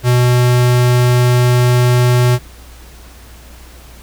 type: tone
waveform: square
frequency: 123.47 Hz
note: B2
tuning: in tune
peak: -9 dBFS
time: 0.03-2.39 s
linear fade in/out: 50 ms
effects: added 60 Hz sine -36 dBFS peak until 4.02 s + pink hiss -41 dBFS RMS until 4.02 s